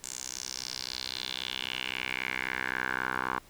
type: tone with band-pass filter sweep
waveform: 10% pulse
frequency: 63.8 Hz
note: C2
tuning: 43 cents flat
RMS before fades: -35 dBFS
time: 0.04-3.39 s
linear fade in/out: 0 ms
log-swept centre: 7400 to 1200 Hz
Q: 3.6
effects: pink hiss -57 dBFS RMS until 3.49 s